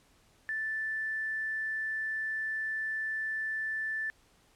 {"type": "tone with tanh clipping", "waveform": "triangle", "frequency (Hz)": 1760, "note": "A6", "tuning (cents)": 0, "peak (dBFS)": -31, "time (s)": [0.49, 4.1], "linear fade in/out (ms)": 0, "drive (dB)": 3, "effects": ["pink hiss -65 dBFS RMS until 4.55 s", "low-pass 11000 Hz 12 dB/octave"]}